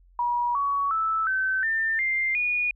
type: tone with pitch steps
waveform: sine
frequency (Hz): 962 / 1124.4 / 1314.1 / 1535.9 / 1795.2 / 2098 / 2452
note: B5 / C#6 / E6 / G6 / A6 / C7 / D#7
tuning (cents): -46 / +24 / -6 / -36 / +34 / +4 / -26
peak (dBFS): -22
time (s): 0.19-2.71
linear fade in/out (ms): 2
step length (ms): 360
effects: added 44 Hz sine -53 dBFS peak until 2.75 s